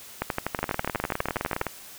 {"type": "two click trains", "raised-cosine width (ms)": 0.5, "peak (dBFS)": [-12, -10], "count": [22, 18], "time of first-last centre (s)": [[0.59, 1.667], [0.22, 1.613]], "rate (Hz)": [19.5, 12.2], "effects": ["white hiss -45 dBFS RMS until 1.98 s"]}